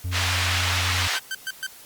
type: tone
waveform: triangle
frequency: 89.1 Hz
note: F2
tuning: 35 cents sharp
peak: -23 dBFS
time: 0.04-1.08 s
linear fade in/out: 10 ms
type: band-pass noise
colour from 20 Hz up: white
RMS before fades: -25 dBFS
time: 0.11-1.2 s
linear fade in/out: 50 ms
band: 900 to 3600 Hz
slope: 12 dB/octave
type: tone bursts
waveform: sawtooth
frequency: 1548 Hz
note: G6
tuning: 22 cents flat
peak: -23 dBFS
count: 4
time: 1.15-1.666 s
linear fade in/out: 2 ms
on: 39 ms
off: 120 ms
effects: white hiss -46 dBFS RMS until 1.85 s + Opus 48 kbps